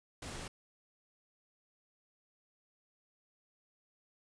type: noise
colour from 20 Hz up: pink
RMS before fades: -44 dBFS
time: 0.22-0.48 s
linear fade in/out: 5 ms
effects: resampled to 22050 Hz